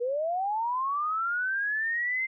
sine linear sweep, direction up, 466.2 to 2098 Hz, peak -26 dBFS, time 0-2.27 s, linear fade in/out 20 ms, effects none

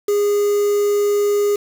triangle tone with quantisation, 410 Hz, G#4, 22 cents flat, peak -12 dBFS, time 0.08-1.56 s, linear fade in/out 5 ms, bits 5, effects none

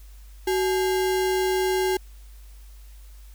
sine tone with sample-and-hold, 374.1 Hz, F#4, 19 cents sharp, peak -20 dBFS, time 0.47-1.97 s, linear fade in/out 5 ms, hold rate 1225 Hz, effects added 50 Hz sine -42 dBFS peak until 3.34 s + white hiss -57 dBFS RMS until 3.34 s

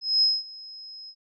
sine tone with ADSR envelope, 5120 Hz, D#8, 49 cents sharp, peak -16 dBFS, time 0.01-1.15 s, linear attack 210 ms, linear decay 210 ms, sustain -23 dB, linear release 63 ms, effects none

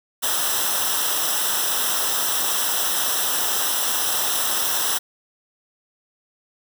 white noise with comb filter, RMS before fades -22 dBFS, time 0.22-4.99 s, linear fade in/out 20 ms, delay 0.44 ms, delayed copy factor -0.8, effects none

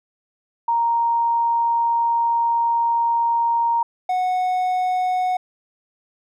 sine / triangle tone pair in turn, 932.3 / 735.3 Hz, A#5 / F#5, 0 / -11 cents, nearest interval major third, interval 411 cents, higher first, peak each -16 dBFS, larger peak neither, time 0.68-3.83 / 4.09-5.37 s, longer first, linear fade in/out 5 ms, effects none

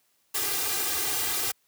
white noise with comb filter, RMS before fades -28 dBFS, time 0.34-1.52 s, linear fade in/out 10 ms, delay 2.5 ms, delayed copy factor +0.95, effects white hiss -69 dBFS RMS until 1.67 s + high-pass 80 Hz 12 dB/octave

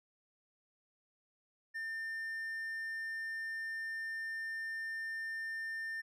triangle tone, 1800 Hz, A6, 39 cents sharp, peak -36 dBFS, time 1.74-6.02 s, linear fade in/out 20 ms, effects none

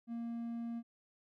triangle tone, 233.1 Hz, A#3, in tune, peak -36 dBFS, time 0.07-0.83 s, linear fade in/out 50 ms, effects none

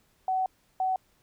sine tone bursts at uneven times, 752 Hz, F#5, 28 cents sharp, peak -24 dBFS, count 2, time 0.28-0.46 / 0.8-0.96 s, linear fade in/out 2 ms, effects pink hiss -67 dBFS RMS until 1.22 s

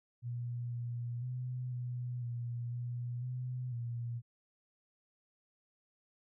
sine tone with pitch steps, 120.5 / 119.7 / 125.7 / 123.1 / 119.5 / 121.3 / 125.8 / 118.6 Hz, B2 / A#2 / B2 / B2 / A#2 / B2 / B2 / A#2, -42 / +46 / +31 / -5 / +43 / -31 / +32 / +30 cents, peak -36 dBFS, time 0.22-4.22 s, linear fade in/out 50 ms, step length 500 ms, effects none

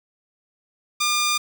10% pulse tone, 1204 Hz, D6, 43 cents sharp, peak -11 dBFS, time 1-1.38 s, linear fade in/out 10 ms, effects 7-bit

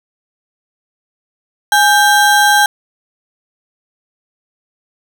square ring-modulated tone, 1200 Hz, D6, 37 cents sharp, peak -5 dBFS, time 1.72-2.66 s, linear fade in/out 2 ms, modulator 372 Hz, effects none

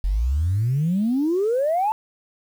sine exponential sweep, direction up, 43.65 to 900 Hz, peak -17 dBFS, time 0.04-1.92 s, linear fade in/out 0 ms, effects tanh soft clip ceiling -14 dBFS + 8-bit

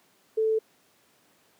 sine tone, 440 Hz, A4, in tune, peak -21 dBFS, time 0.37-0.59 s, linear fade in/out 10 ms, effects pink hiss -63 dBFS RMS until 1.59 s + high-pass 200 Hz 12 dB/octave

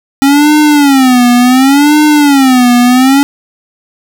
square tone with vibrato, 271 Hz, C#4, 39 cents flat, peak -4 dBFS, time 0.22-3.23 s, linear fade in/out 0 ms, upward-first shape sine, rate 0.69 Hz, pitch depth 190 cents each way, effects none

